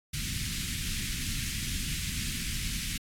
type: band-stop noise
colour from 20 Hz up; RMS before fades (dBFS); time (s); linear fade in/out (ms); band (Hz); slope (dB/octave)
pink; -33; 0.13-2.98; 10; 220 to 2000; 24
effects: low-pass 12000 Hz 12 dB/octave + AAC 64 kbps

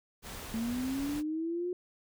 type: noise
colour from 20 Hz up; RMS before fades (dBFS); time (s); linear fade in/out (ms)
pink; -43; 0.22-1.23; 50
type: linear sweep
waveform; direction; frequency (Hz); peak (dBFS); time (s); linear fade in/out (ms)
sine; up; 221.5 to 362.4; -31; 0.54-1.73; 2
effects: none

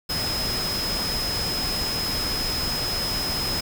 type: tone in noise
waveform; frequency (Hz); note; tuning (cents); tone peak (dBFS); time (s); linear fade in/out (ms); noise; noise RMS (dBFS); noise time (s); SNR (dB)
sine; 5100; D#8; +42; -26; 0.09-3.61; 10; pink; -29; 0.09-3.61; 0
effects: none

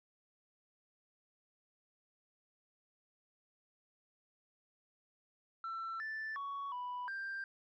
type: tone with pitch steps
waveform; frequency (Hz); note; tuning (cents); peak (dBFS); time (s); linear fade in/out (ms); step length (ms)
sine; 1340 / 1761 / 1118 / 987 / 1582; E6 / A6 / C#6 / B5 / G6; +28 / +1 / +14 / -1 / +15; -37; 5.64-7.44; 2; 360
effects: tanh soft clip ceiling -37 dBFS

